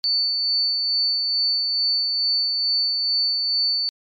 sine tone with tremolo, 4500 Hz, C#8, 25 cents sharp, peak -17 dBFS, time 0.04-3.89 s, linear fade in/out 0 ms, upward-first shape sine, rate 2.3 Hz, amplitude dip 30%, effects MP3 64 kbps

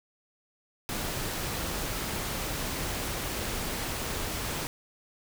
pink noise, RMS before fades -33 dBFS, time 0.89-4.67 s, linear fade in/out 0 ms, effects none

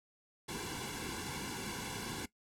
pink noise with comb filter, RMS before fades -41 dBFS, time 0.48-2.26 s, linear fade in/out 10 ms, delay 1.6 ms, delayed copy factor -1, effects noise-tail reverb RT60 0.1 s tail -18 dB re dry + low-pass 11000 Hz 12 dB/octave

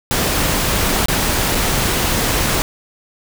pink noise with dropouts, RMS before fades -17 dBFS, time 0.11-2.62 s, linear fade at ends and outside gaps 0 ms, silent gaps 1.058-1.084 / 1.548-1.552 s, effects none

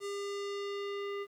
square tone with low-pass filter sweep, 402.2 Hz, G4, 44 cents sharp, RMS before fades -38 dBFS, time 0-1.27 s, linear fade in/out 50 ms, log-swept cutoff 8800 to 2300 Hz, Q 1.3, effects 11-bit

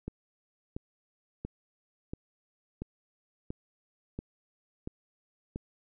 click train, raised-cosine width 3 ms, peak -23 dBFS, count 9, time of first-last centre 0.08-5.559 s, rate 1.46 Hz, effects none

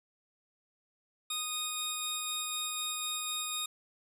20% pulse tone pair together, 1238 / 3710 Hz, D#6 / A#7, -9 / -9 cents, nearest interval octave + perfect fifth, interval 1900 cents, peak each -35 / -29 dBFS, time 1.3-3.66 s, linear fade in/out 5 ms, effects none

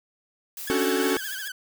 blue noise with tremolo, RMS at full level -36 dBFS, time 0.57-1.48 s, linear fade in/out 2 ms, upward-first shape square, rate 4.5 Hz, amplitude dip 35%
sawtooth tone with vibrato, 1600 Hz, G6, 35 cents sharp, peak -29 dBFS, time 0.67-1.52 s, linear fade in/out 5 ms, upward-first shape triangle, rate 14 Hz, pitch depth 130 cents each way
45% pulse chord, D major seventh, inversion third, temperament equal, 277.2 / 293.7 / 370 / 440 Hz, C#4 / D4 / F#4 / A4, 0 / 0 / 0 / 0 cents, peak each -27 / -32 / -26 / -27 dBFS, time 0.7-1.17 s, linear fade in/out 0 ms
effects none

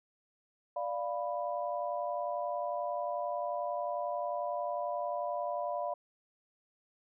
sine chord, B diminished, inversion first, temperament equal, 587.3 / 698.5 / 987.8 Hz, D5 / F5 / B5, 0 / 0 / 0 cents, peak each -36 / -36 / -39 dBFS, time 0.76-5.94 s, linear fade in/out 5 ms, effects none

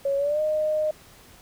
sine tone with pitch glide, 554.4 to 615.1 Hz, C#5 to D#5, 0 to -20 cents, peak -21 dBFS, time 0.05-0.91 s, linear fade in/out 5 ms, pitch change +180 cents, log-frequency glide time 0.17-0.41 s, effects pink hiss -51 dBFS RMS until 1.41 s

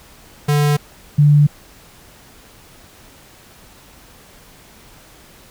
square / sine tone pair in turn, 146.83 / 146.83 Hz, D3 / D3, 0 / 0 cents, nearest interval unison, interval 0 cents, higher neither, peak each -13 / -7 dBFS, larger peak second, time 0.48-0.77 / 1.18-1.47 s, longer neither, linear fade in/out 10 ms, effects pink hiss -45 dBFS RMS until 5.5 s

